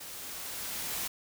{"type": "noise with level ramp", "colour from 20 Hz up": "white", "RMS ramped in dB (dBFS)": [-44, -34], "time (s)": [0, 1.08], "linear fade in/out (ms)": 10, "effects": []}